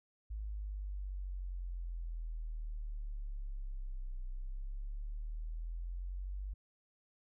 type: exponential two-way sweep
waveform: sine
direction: down then up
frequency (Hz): 53.1 to 31.13 to 49.51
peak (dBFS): -38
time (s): 0.3-6.54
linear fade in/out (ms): 10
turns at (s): 4.24
effects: none